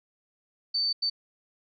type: tone bursts at uneven times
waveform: sine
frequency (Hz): 4556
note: C#8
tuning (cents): +47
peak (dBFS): -24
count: 2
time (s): 0.74-0.93 / 1.02-1.1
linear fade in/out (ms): 10
effects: none